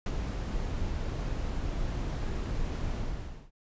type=noise with ADSR envelope; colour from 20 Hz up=brown; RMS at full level=-27 dBFS; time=0.06-3.51 s; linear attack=3 ms; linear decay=49 ms; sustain=-5 dB; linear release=550 ms; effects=resampled to 16000 Hz